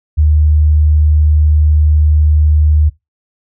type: tone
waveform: sine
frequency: 76 Hz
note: D#2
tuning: 40 cents flat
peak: -6 dBFS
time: 0.17-2.9 s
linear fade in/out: 20 ms
effects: noise-tail reverb RT60 0.2 s tail -21 dB re dry